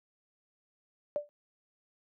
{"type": "tone with exponential decay", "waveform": "sine", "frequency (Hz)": 587.3, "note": "D5", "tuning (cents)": 0, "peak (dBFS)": -25, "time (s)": [1.16, 1.29], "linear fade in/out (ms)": 0, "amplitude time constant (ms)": 28, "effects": ["high-pass 150 Hz 12 dB/octave"]}